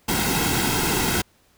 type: noise with comb filter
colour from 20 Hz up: pink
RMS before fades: -22 dBFS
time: 0.08-1.22 s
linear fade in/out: 10 ms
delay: 1.7 ms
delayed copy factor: -0.65
effects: pink hiss -60 dBFS RMS until 1.57 s